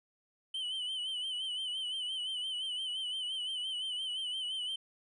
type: tone with vibrato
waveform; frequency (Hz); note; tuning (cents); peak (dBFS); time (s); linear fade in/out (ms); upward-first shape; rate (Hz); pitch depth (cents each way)
triangle; 3038; F#7; +45; -33; 0.54-4.76; 5; sine; 5.8; 66
effects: resampled to 24000 Hz